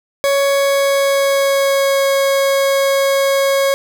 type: tone with pitch glide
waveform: 40% pulse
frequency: 557 to 549 Hz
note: C#5 to C#5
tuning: +8 to -17 cents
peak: -11 dBFS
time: 0.24-3.74 s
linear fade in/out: 0 ms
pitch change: -25 cents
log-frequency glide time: 0.41-2.06 s
effects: none